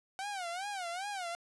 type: tone with vibrato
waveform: sawtooth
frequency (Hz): 749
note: F#5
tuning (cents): +21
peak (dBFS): -33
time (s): 0.19-1.35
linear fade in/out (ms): 0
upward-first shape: sine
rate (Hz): 2.5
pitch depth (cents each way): 170
effects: resampled to 24000 Hz + 11-bit